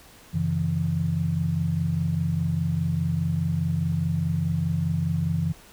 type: tone cluster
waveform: sine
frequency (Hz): 93.5 / 138.6 / 163.5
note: F#2 / C#3 / E3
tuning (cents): +19 / 0 / -14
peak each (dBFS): -28 / -29 / -24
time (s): 0.33-5.53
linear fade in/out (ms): 20
effects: pink hiss -50 dBFS RMS until 5.72 s